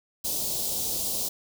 white band-stop noise, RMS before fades -29 dBFS, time 0.24-1.29 s, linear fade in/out 10 ms, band 760 to 3700 Hz, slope 24 dB/octave, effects none

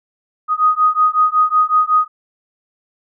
sine beating tone pair, 1244.5 / 1249.9 Hz, D#6 / D#6, 0 / +7 cents, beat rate 5.4 Hz, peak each -14 dBFS, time 0.48-2.08 s, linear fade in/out 50 ms, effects none

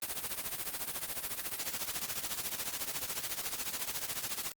white noise with tremolo, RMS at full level -34 dBFS, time 0.02-4.52 s, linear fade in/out 2 ms, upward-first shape triangle, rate 14 Hz, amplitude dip 85%, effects Opus 32 kbps

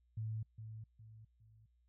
sine tone with echo, 110 Hz, A2, in tune, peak -38 dBFS, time 0.17-0.43 s, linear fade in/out 5 ms, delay 410 ms, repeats 3, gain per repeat -8 dB, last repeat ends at 1.66 s, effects noise-tail reverb RT60 0.1 s tail -26 dB re dry + added 60 Hz sine -70 dBFS peak until 1.88 s

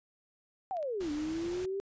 sine exponential two-way sweep, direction down then up, 793 to 291.3 to 399.1 Hz, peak -32 dBFS, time 0.71-1.8 s, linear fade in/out 0 ms, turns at 1.11 s
clicks, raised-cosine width 0.2 ms, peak -37 dBFS, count 2, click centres 0.769 / 0.828 s
pink noise, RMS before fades -46 dBFS, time 1-1.66 s, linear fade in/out 10 ms
effects resampled to 16000 Hz

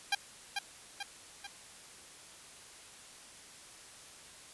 10% pulse tone with echo, 802 Hz, G5, 39 cents sharp, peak -19 dBFS, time 0.12-0.15 s, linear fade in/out 5 ms, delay 440 ms, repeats 3, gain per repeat -5 dB, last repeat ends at 1.47 s, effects white hiss -53 dBFS RMS until 4.53 s + resampled to 24000 Hz

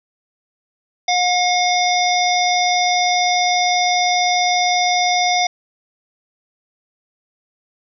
harmonic tone, 719 Hz, F#5, 50 cents flat, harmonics 1 / 3 / 5 / 7 / 8, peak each -16 / -21 / -23 / -24 / -25 dBFS, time 1.08-5.47 s, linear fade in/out 5 ms, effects none

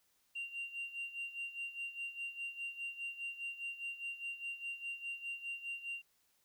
sine tone with tremolo, 2770 Hz, F7, 15 cents flat, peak -36 dBFS, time 0.35-6.02 s, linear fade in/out 10 ms, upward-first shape sine, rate 4.9 Hz, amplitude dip 80%, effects tanh soft clip ceiling -36 dBFS + white hiss -75 dBFS RMS until 6.44 s

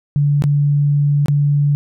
sine tone with dropouts, 144.5 Hz, D3, 28 cents flat, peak -11 dBFS, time 0.16-1.75 s, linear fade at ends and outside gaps 0 ms, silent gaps 0.422-0.439 / 1.259-1.283 s, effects none

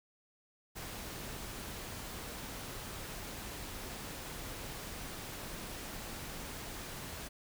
pink noise, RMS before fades -44 dBFS, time 0.75-7.29 s, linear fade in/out 20 ms, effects none

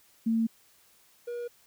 sine / triangle tone pair in turn, 226.1 / 479.1 Hz, A3 / A#4, +47 / +47 cents, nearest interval octave + minor second, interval 1300 cents, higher second, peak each -23 / -31 dBFS, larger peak first, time 0.26-0.47 / 1.27-1.48 s, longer neither, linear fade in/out 10 ms, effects white hiss -62 dBFS RMS until 1.66 s

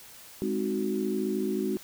sine chord, Ab dominant seventh, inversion none, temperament equal, 207.7 / 261.6 / 311.1 / 370 Hz, Ab3 / C4 / Eb4 / Gb4, 0 / 0 / 0 / 0 cents, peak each -31 / -34 / -34 / -30 dBFS, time 0.42-1.77 s, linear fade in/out 0 ms, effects white hiss -49 dBFS RMS until 1.83 s

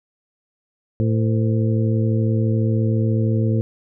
harmonic tone with a mistuned harmonic, 111.5 Hz, A2, 23 cents sharp, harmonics 1 / 2 / 3 / 4 / 5, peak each -17 / -23 / -27 / -29 / -31 dBFS, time 1-3.61 s, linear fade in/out 0 ms, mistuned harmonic 5, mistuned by -120 cents, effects none

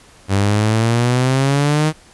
sawtooth exponential sweep, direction up, 96.5 to 157.5 Hz, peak -9 dBFS, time 0.28-1.93 s, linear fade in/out 50 ms, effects pink hiss -46 dBFS RMS until 2.13 s + resampled to 24000 Hz

